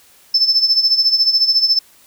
sine tone with tremolo, 5274 Hz, E8, in tune, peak -7 dBFS, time 0.34-1.79 s, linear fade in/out 5 ms, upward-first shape sine, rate 14 Hz, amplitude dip 75%, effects tanh soft clip ceiling -5 dBFS + white hiss -49 dBFS RMS until 2.06 s

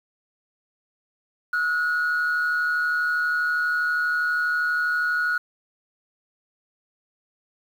sine tone pair together, 1300 / 1452.4 Hz, E6 / F#6, -24 / -33 cents, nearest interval major second, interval 191 cents, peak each -29 / -19 dBFS, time 1.53-5.38 s, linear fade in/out 5 ms, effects tanh soft clip ceiling -18 dBFS + 8-bit

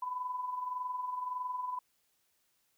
sine tone with amplitude modulation, 1000 Hz, B5, 21 cents sharp, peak -32 dBFS, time 0.02-1.79 s, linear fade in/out 5 ms, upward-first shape sine, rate 21.7 Hz, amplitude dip 55%, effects white hiss -75 dBFS RMS until 2.77 s

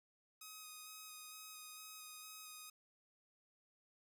5% pulse tone with vibrato, 1257 Hz, D#6, 17 cents sharp, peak -40 dBFS, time 0.41-2.7 s, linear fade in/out 5 ms, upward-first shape square, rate 2.2 Hz, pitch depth 12 cents each way, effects none

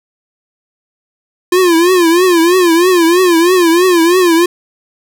square tone with vibrato, 349.2 Hz, F4, in tune, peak -7 dBFS, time 1.52-4.46 s, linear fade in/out 5 ms, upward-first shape triangle, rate 3.1 Hz, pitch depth 140 cents each way, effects none

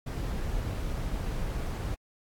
brown noise, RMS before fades -32 dBFS, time 0.06-1.95 s, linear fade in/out 10 ms, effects AAC 64 kbps

